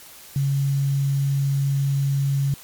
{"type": "tone with quantisation", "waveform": "sine", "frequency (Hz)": 138.59, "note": "C#3", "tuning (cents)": 0, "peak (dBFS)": -18, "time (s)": [0.36, 2.54], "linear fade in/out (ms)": 2, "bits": 7, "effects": ["white hiss -44 dBFS RMS until 2.63 s", "MP3 96 kbps"]}